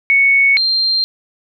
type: tone pair in turn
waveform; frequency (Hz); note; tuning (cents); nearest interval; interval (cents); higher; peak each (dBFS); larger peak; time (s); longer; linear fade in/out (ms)
sine; 2217 / 4173; C#7 / C8; 0 / -5; major seventh; 1095; second; -8 / -12; first; 0.1-0.57 / 0.57-1.04; neither; 0
effects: none